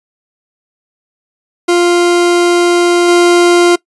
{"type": "tone with level steps", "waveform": "40% pulse", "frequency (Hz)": 349.2, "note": "F4", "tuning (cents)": 0, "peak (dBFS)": [-6, -4], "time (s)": [1.68, 3.76], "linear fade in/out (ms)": 10, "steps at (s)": 3.08, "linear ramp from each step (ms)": 5, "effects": ["noise-tail reverb RT60 0.1 s tail -22 dB re dry", "resampled to 24000 Hz"]}